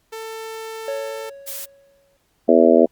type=tone; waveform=sawtooth; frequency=445.3 Hz; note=A4; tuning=21 cents sharp; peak=-26 dBFS; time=0.12-1.3 s; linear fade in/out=10 ms
type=tone with exponential decay; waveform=triangle; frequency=555 Hz; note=C#5; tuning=2 cents sharp; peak=-20 dBFS; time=0.88-2.17 s; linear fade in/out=2 ms; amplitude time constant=280 ms
type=noise; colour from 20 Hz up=blue; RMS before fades=-30 dBFS; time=1.46-1.66 s; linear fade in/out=20 ms
type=harmonic tone; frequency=82.41 Hz; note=E2; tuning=in tune; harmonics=3 / 4 / 5 / 6 / 7 / 8; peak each=-17 / -17 / -17 / -17 / -17 / -17 dBFS; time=2.48-2.86 s; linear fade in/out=10 ms
effects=pink hiss -65 dBFS RMS until 2.91 s + Opus 48 kbps